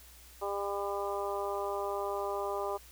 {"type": "harmonic tone", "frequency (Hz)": 200.5, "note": "G3", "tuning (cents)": 39, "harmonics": [2, 3, 4, 5, 6], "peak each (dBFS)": [-36, -38, -39, -40, -41], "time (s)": [0.41, 2.78], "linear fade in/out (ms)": 20, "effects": ["added 60 Hz sine -56 dBFS peak until 2.91 s", "white hiss -56 dBFS RMS until 2.91 s"]}